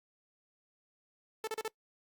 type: tone bursts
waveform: sawtooth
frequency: 440 Hz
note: A4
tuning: in tune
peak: -30 dBFS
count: 4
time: 1.44-1.68 s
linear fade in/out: 2 ms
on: 33 ms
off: 36 ms
effects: noise-tail reverb RT60 0.1 s tail -22 dB re dry + Opus 48 kbps